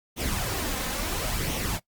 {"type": "noise with flanger", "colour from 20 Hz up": "pink", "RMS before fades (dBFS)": -29, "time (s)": [0.16, 1.8], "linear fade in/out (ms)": 50, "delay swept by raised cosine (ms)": [0.32, 3.92], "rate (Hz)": 0.73, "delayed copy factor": 0.5, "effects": ["noise-tail reverb RT60 0.1 s tail -19 dB re dry", "Opus 48 kbps"]}